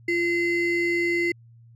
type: ring-modulated tone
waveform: triangle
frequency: 1200 Hz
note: D6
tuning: 37 cents sharp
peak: -16 dBFS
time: 0.08-1.32 s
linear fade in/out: 5 ms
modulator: 855 Hz
effects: added 116 Hz sine -48 dBFS peak until 1.75 s